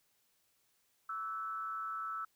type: tone with frequency modulation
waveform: sine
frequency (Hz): 1318.5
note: E6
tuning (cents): 0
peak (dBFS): -37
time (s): 1.09-2.25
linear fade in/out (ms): 5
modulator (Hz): 177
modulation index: 0.54
effects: white hiss -75 dBFS RMS until 2.35 s